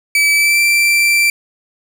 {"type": "tone with pitch glide", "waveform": "40% pulse", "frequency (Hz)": [2300, 2347], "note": ["D7", "D7"], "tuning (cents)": [-37, -2], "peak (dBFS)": -9, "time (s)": [0.15, 1.3], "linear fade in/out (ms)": 2, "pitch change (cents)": 35, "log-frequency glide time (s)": [0.33, 0.6], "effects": []}